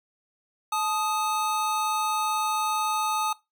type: tone pair together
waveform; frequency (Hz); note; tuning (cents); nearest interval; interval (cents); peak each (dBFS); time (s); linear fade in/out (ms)
square; 866.7 / 1244.5; A5 / D#6; -26 / 0; tritone; 626; -28; 0.72-3.33; 5
effects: noise-tail reverb RT60 0.2 s tail -19 dB re dry